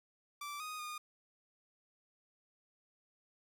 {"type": "tone with pitch steps", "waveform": "sawtooth", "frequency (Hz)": [1167, 1244, 1222], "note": ["D6", "D#6", "D#6"], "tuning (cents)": [-11, -1, -32], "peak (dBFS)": -38, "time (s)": [0.41, 0.98], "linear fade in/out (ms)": 5, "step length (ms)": 190, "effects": []}